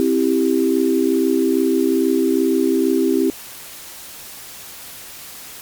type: chord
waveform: sine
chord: C major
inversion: none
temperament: equal with one note detuned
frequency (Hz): 263.4 / 329.6 / 392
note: C4 / E4 / G4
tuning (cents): +12 / 0 / 0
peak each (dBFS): -18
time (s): 0-3.3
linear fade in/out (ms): 0
effects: white hiss -36 dBFS RMS until 5.61 s + MP3 96 kbps